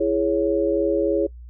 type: chord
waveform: sine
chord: C# minor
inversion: first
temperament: just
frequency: 332.6 / 415.8 / 554.4 Hz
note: E4 / G#4 / C#5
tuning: +16 / +2 / 0 cents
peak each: -22 dBFS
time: 0-1.27 s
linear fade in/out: 10 ms
effects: noise-tail reverb RT60 0.1 s tail -23 dB re dry + added 60 Hz sine -37 dBFS peak until 1.49 s